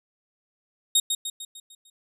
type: tone with echo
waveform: 20% pulse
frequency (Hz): 3729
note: A#7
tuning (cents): 0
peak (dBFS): -11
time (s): 0.95-1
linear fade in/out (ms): 5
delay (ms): 150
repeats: 6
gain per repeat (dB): -6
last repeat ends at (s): 1.9
effects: none